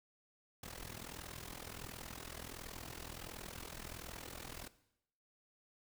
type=noise with amplitude modulation; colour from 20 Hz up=pink; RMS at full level=-45 dBFS; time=0.63-4.68 s; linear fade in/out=5 ms; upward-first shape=sine; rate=41.4 Hz; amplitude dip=85%; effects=noise-tail reverb RT60 0.8 s tail -17 dB re dry